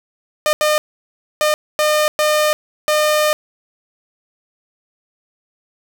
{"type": "tone bursts at uneven times", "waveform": "sawtooth", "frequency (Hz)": 607, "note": "D#5", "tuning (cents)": -43, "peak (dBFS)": -9, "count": 6, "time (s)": [[0.46, 0.53], [0.61, 0.78], [1.41, 1.54], [1.79, 2.08], [2.19, 2.53], [2.88, 3.33]], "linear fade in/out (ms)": 0, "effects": []}